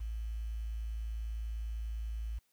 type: tone with quantisation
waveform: sine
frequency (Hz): 55.2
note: A1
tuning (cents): +6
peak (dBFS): -35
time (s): 0-2.39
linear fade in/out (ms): 10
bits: 10
effects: white hiss -75 dBFS RMS until 2.52 s